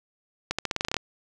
accelerating click train, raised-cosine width 0.2 ms, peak -9 dBFS, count 11, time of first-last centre 0.51-0.967 s, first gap 76 ms, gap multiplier 0.88, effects none

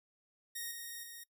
5% pulse tone with level steps, 1864.7 Hz, A#6, in tune, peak -29 / -33 / -37 dBFS, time 0.55-1.24 s, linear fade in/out 10 ms, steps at 0.71 / 1.03 s, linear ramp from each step 5 ms, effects noise-tail reverb RT60 0.1 s tail -22 dB re dry

